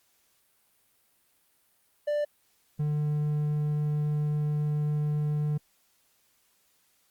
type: tone pair in turn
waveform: triangle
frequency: 590 / 149.39 Hz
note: D5 / D3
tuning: +8 / +30 cents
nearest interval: 2 octaves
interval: 2378 cents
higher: first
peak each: -23 dBFS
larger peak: neither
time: 2.07-2.25 / 2.79-5.58 s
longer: second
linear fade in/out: 10 ms
effects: white hiss -68 dBFS RMS until 7.1 s + Opus 48 kbps